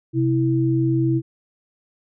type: tone pair together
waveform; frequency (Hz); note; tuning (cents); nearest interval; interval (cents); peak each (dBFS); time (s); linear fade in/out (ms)
sine; 129.97 / 327.5; C3 / E4; -11 / -11; octave + major third; 1600; -19; 0.13-1.22; 50
effects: none